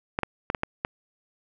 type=clicks; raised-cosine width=0.5 ms; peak=-10 dBFS; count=6; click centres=0.189 / 0.233 / 0.501 / 0.548 / 0.634 / 0.849 s; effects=none